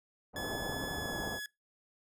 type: low-pass noise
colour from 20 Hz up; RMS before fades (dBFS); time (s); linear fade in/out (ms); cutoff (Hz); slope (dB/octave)
white; -40; 0.33-1.4; 50; 880; 24
type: tone with pitch glide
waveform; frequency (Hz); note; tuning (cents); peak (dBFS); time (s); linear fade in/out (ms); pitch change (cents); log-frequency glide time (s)
sawtooth; 1709 to 1690.3; G#6 to G#6; +49 to +30; -35; 0.36-1.46; 2; -19; 0.95-1.18
type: click train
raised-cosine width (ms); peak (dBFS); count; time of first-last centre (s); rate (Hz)
2; -28; 11; 0.55-1.275; 13.8
effects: noise-tail reverb RT60 0.2 s tail -23 dB re dry